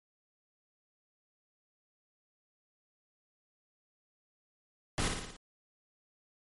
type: noise with echo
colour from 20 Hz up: pink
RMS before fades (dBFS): -31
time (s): 4.98-5.08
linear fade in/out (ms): 0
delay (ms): 57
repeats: 5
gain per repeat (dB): -4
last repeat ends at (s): 5.365
effects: MP3 48 kbps